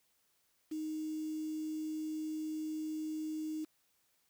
sine tone with quantisation, 311.1 Hz, D#4, in tune, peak -36 dBFS, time 0.71-3.65 s, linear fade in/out 10 ms, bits 9, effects white hiss -75 dBFS RMS until 4.29 s

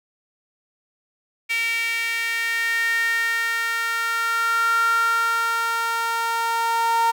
sawtooth tone with high-pass filter sweep, 460 Hz, A#4, 23 cents flat, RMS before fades -22 dBFS, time 1.49-7.12 s, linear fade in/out 20 ms, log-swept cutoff 2300 to 970 Hz, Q 7.1, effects none

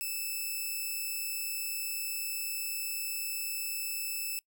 5% pulse tone, 2628 Hz, E7, 6 cents flat, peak -24 dBFS, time 0.01-4.39 s, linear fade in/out 0 ms, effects noise-tail reverb RT60 0.1 s tail -25 dB re dry

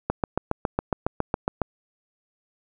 click train, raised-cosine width 1 ms, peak -8 dBFS, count 12, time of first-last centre 0.1-1.617 s, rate 7.25 Hz, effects none

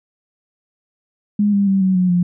sine tone with pitch steps, 206.5 / 200.2 / 194.01 / 188.05 / 182.28 / 176.68 Hz, G#3 / G3 / G3 / F#3 / F#3 / F3, -10 / +37 / -18 / +28 / -26 / +20 cents, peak -12 dBFS, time 1.39-2.23 s, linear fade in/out 5 ms, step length 140 ms, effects none

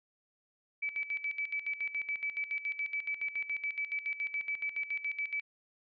sine tone with tremolo, 2300 Hz, D7, 37 cents flat, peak -31 dBFS, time 0.82-5.41 s, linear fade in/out 10 ms, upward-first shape square, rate 7.1 Hz, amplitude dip 75%, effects resampled to 11025 Hz

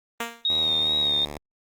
5% pulse tone with exponential decay, 233.1 Hz, A#3, in tune, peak -14 dBFS, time 0.2-0.48 s, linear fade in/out 5 ms, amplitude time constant 60 ms
sine tone with vibrato, 3729 Hz, A#7, in tune, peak -20 dBFS, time 0.45-1.25 s, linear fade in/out 2 ms, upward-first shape sine, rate 2.4 Hz, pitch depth 36 cents each way
5% pulse tone with pitch glide, 79.7 to 73.51 Hz, D#2 to D2, +42 to +2 cents, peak -23 dBFS, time 0.49-1.38 s, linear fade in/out 5 ms, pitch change -140 cents, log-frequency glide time 0.74-1.05 s
effects Opus 24 kbps

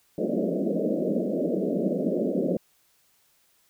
pink band-pass noise, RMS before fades -26 dBFS, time 0.18-2.57 s, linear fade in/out 2 ms, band 170 to 630 Hz, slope 96 dB/octave, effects white hiss -65 dBFS RMS until 3.69 s

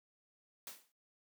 white noise with exponential decay, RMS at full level -44 dBFS, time 0.67-0.92 s, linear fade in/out 1 ms, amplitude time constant 53 ms, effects noise-tail reverb RT60 0.3 s tail -26 dB re dry + high-pass 200 Hz 12 dB/octave

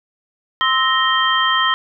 sine tone cluster, 1044 / 1302 / 1859 / 3150 Hz, C6 / E6 / A#6 / G7, -4 / -22 / -5 / +8 cents, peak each -19 dBFS, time 0.61-1.74 s, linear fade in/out 0 ms, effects none

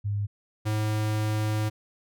sine / square tone pair in turn, 102.2 / 107.42 Hz, G#2 / A2, -27 / -41 cents, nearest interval minor second, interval 86 cents, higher second, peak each -25 dBFS, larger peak neither, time 0.04-0.27 / 0.65-1.7 s, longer second, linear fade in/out 20 ms, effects none

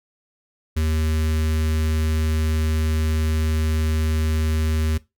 square tone with notch filter, 78.4 Hz, D#2, 14 cents sharp, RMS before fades -21 dBFS, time 0.76-4.98 s, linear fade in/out 10 ms, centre 750 Hz, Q 0.83, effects noise-tail reverb RT60 0.2 s tail -18 dB re dry

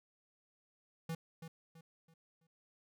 square tone with echo, 163.5 Hz, E3, 14 cents flat, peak -38 dBFS, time 1.09-1.15 s, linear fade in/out 5 ms, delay 330 ms, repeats 4, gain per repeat -9 dB, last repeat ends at 2.47 s, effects none

